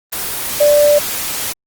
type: tone in noise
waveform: sine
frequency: 587.3 Hz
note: D5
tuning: in tune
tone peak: -7 dBFS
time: 0.6-0.99 s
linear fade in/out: 10 ms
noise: white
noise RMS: -21 dBFS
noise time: 0.12-1.53 s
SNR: +11 dB
effects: Opus 24 kbps